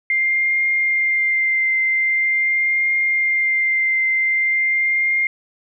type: tone with vibrato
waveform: sine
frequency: 2100 Hz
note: C7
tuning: 6 cents sharp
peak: -15 dBFS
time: 0.1-5.27 s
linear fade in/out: 2 ms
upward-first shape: triangle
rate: 0.44 Hz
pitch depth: 16 cents each way
effects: none